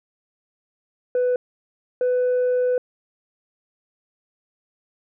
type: tone pair in turn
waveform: sine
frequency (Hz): 497.2 / 499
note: B4 / B4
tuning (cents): +12 / +18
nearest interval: unison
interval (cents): 6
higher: second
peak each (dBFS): -15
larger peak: neither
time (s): 1.15-1.36 / 2.01-2.78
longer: second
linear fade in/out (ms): 2
effects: tanh soft clip ceiling -16 dBFS

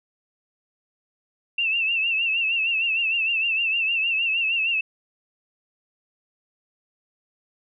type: tone with vibrato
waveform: sine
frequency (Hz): 2686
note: E7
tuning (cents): +32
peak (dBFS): -20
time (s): 1.58-4.81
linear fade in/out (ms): 5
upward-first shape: triangle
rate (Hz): 6.5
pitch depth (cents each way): 91
effects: none

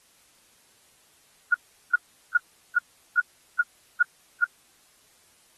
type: tone bursts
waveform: sine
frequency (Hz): 1437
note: F6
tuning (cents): +49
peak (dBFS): -15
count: 8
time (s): 1.52-4.442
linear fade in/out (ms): 5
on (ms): 24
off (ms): 390
effects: white hiss -60 dBFS RMS until 5.57 s + AAC 32 kbps

